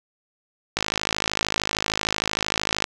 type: click train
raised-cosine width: 0.2 ms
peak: -4 dBFS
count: 111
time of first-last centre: 0.77-2.842 s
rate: 53.1 Hz
effects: none